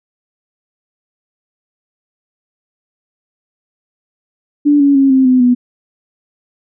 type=tone with pitch steps; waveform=sine; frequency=291.4 / 281.8 / 272.5 / 263.5 / 254.9 / 246.5 Hz; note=D4 / C#4 / C#4 / C4 / C4 / B3; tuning=-13 / +29 / -29 / +12 / -45 / -3 cents; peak=-6 dBFS; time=4.65-5.55 s; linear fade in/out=20 ms; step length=150 ms; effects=none